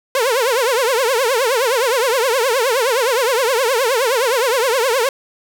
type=tone with vibrato; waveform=sawtooth; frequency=493.9 Hz; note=B4; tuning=in tune; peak=-10 dBFS; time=0.15-5.09 s; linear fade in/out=2 ms; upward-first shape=triangle; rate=9.6 Hz; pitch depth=240 cents each way; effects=none